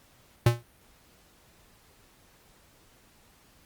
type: tone with exponential decay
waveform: square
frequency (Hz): 118.6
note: A#2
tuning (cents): +30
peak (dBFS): -15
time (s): 0.46-0.63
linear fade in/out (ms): 5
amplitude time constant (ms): 35
effects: pink hiss -60 dBFS RMS until 3.65 s + Opus 48 kbps